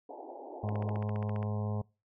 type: band-pass noise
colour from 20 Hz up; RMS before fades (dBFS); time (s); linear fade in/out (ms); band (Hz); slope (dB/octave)
white; -45; 0.09-0.98; 5; 270 to 880; 96
type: harmonic tone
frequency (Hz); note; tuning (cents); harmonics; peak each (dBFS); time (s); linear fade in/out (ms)
104.9; G#2; +18; 1 / 2 / 4 / 5 / 6 / 7 / 8 / 9 / 10; -32 / -38 / -44 / -46 / -48 / -49 / -50 / -51 / -52; 0.63-1.82; 10
type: click train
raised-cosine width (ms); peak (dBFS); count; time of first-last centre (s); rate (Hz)
0.5; -28; 12; 0.69-1.428; 14.9
effects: noise-tail reverb RT60 0.3 s tail -25 dB re dry